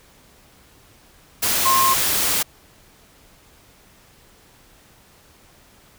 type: tone in noise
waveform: sine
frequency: 1062 Hz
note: C6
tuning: 25 cents sharp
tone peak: -15 dBFS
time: 1.65-1.94 s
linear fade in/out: 10 ms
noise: white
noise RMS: -20 dBFS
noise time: 1.42-2.43 s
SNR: +2 dB
effects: pink hiss -52 dBFS RMS until 5.98 s